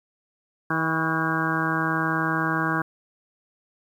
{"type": "harmonic tone with a mistuned harmonic", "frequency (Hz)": 160.7, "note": "E3", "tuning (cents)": -44, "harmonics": [1, 2, 3, 4, 5, 6, 7, 8, 9, 10], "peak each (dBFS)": [-29, -28, -37, -37, -34, -33, -29, -35, -29, -29], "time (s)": [0.7, 2.82], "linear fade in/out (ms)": 5, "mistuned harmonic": 6, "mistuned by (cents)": 49, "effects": ["9-bit"]}